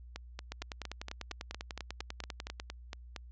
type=two click trains; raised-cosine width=0.2 ms; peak=-23 / -22 dBFS; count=14 / 22; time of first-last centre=0.16-3.162 / 0.52-2.599 s; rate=4.33 / 10.1 Hz; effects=added 60 Hz sine -48 dBFS peak until 3.31 s + resampled to 16000 Hz